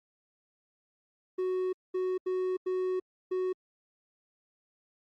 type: tone bursts at uneven times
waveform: triangle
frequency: 370 Hz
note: F#4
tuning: in tune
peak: -26 dBFS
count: 5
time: 1.38-1.73 / 1.94-2.18 / 2.26-2.57 / 2.66-3 / 3.31-3.53 s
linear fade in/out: 10 ms
effects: Opus 24 kbps